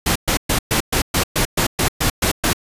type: noise bursts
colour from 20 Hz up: pink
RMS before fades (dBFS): -17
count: 12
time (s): 0.06-2.532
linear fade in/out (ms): 5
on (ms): 96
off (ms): 120
effects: resampled to 32000 Hz